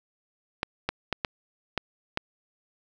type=clicks; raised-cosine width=0.3 ms; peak=-10 dBFS; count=6; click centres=0.631 / 0.89 / 1.127 / 1.248 / 1.777 / 2.174 s; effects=none